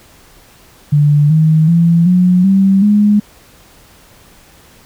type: tone with pitch steps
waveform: sine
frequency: 146.83 / 157.37 / 168.66 / 180.77 / 193.74 / 207.6 Hz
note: D3 / D#3 / E3 / F#3 / G3 / G#3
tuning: 0 / +20 / +40 / -40 / -20 / 0 cents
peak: -6 dBFS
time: 0.92-3.2 s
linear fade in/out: 10 ms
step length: 380 ms
effects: pink hiss -44 dBFS RMS until 4.85 s